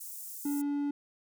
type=high-pass noise; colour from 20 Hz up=white; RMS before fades=-43 dBFS; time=0-0.62 s; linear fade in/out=10 ms; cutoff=7000 Hz; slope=24 dB/octave
type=tone; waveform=triangle; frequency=287 Hz; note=D4; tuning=40 cents flat; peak=-27 dBFS; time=0.45-0.91 s; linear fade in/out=5 ms
effects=none